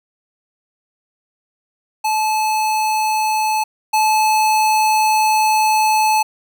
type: tone pair in turn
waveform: square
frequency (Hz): 865 / 865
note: A5 / A5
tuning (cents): -30 / -30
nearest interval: unison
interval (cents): 0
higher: neither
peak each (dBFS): -16 / -13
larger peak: second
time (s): 2.04-3.64 / 3.93-6.23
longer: second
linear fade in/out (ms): 10
effects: none